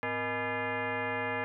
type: tone with frequency modulation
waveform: sine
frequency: 622.3 Hz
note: D#5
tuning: in tune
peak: -30 dBFS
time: 0.03-1.44 s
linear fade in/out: 0 ms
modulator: 365 Hz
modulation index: 4.6
effects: none